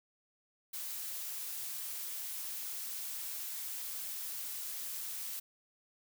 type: noise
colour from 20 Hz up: blue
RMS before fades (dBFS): -41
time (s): 0.73-5.4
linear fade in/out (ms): 10
effects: none